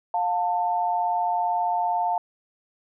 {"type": "tone pair together", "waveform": "sine", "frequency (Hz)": [709, 891.2], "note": ["F5", "A5"], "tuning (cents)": [26, 22], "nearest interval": "major third", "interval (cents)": 396, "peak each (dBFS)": -24, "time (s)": [0.14, 2.18], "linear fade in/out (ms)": 2, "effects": []}